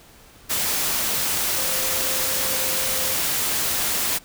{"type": "tone in noise", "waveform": "sine", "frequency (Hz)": 523.3, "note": "C5", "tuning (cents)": 0, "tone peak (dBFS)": -34, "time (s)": [1.57, 3.15], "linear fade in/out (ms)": 20, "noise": "white", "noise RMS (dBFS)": -23, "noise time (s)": [0.49, 4.19], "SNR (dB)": -14, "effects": ["pink hiss -49 dBFS RMS until 4.24 s"]}